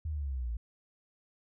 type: linear sweep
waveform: sine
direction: down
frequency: 80.1 to 54.5 Hz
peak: -32 dBFS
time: 0.05-0.57 s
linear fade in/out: 5 ms
effects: none